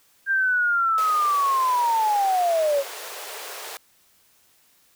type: linear sweep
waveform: sine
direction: down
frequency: 1600 to 541 Hz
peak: -18 dBFS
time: 0.26-2.84 s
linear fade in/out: 50 ms
type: high-pass noise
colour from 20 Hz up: pink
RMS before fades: -36 dBFS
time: 0.98-3.77 s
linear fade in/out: 0 ms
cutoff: 410 Hz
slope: 48 dB/octave
effects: white hiss -60 dBFS RMS until 4.95 s